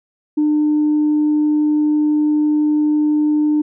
sine tone, 301 Hz, D4, 43 cents sharp, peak -11 dBFS, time 0.37-3.62 s, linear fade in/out 10 ms, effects tanh soft clip ceiling -9 dBFS

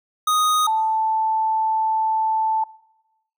square / sine tone pair in turn, 1244.5 / 880 Hz, D#6 / A5, 0 / 0 cents, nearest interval tritone, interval 600 cents, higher first, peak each -17 dBFS, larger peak neither, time 0.27-0.67 / 0.67-2.64 s, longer second, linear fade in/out 5 ms, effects noise-tail reverb RT60 1.0 s tail -22 dB re dry

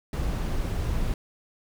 brown noise, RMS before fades -27 dBFS, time 0.13-1.14 s, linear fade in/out 2 ms, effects none

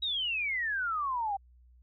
sine exponential sweep, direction down, 3883 to 768 Hz, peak -29 dBFS, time 0.02-1.37 s, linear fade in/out 10 ms, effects added 61 Hz sine -56 dBFS peak until 1.82 s

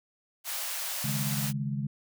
white high-pass noise, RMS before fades -34 dBFS, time 0.44-1.53 s, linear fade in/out 50 ms, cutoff 550 Hz, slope 48 dB/octave
sine chord, C# suspended second, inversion none, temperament just, 138.59 / 155.92 / 207.9 Hz, C#3 / D#3 / G#3, 0 / +4 / +2 cents, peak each -31 / -37 / -34 dBFS, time 1.04-1.87 s, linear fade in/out 5 ms
effects none

